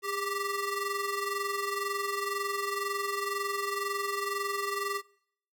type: ring-modulated tone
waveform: 25% pulse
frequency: 784 Hz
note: G5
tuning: in tune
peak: -24 dBFS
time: 0.02-5.02 s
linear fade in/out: 50 ms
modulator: 381 Hz
effects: noise-tail reverb RT60 0.7 s tail -25 dB re dry